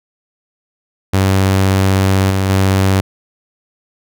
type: tone with level steps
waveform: sawtooth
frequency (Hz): 96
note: G2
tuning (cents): -36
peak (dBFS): -6 / -9 / -6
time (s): 1.13-3.01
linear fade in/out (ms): 10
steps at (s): 2.3 / 2.49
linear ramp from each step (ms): 5
effects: none